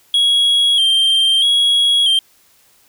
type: tone with vibrato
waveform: triangle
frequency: 3241 Hz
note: G#7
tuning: 43 cents flat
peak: -9 dBFS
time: 0.14-2.19 s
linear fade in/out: 2 ms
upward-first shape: square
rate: 0.78 Hz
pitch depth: 43 cents each way
effects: white hiss -53 dBFS RMS until 2.88 s